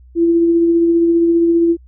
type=tone with tremolo; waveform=sine; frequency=336.9 Hz; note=E4; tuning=38 cents sharp; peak=-8 dBFS; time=0.15-1.77 s; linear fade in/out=50 ms; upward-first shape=triangle; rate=15 Hz; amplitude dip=30%; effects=added 62 Hz sine -40 dBFS peak until 1.87 s